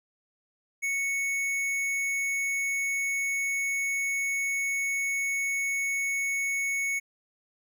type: tone with hard clipping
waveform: triangle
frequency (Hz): 2214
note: C#7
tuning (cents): -3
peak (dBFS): -28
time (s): 0.82-7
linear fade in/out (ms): 20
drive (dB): 16
effects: none